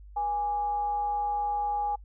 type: tone with frequency modulation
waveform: sine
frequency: 826 Hz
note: G#5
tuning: 10 cents flat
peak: -26 dBFS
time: 0.16-1.96 s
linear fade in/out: 10 ms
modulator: 343 Hz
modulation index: 0.22
effects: noise-tail reverb RT60 0.1 s tail -26 dB re dry + added 50 Hz sine -45 dBFS peak until 2.04 s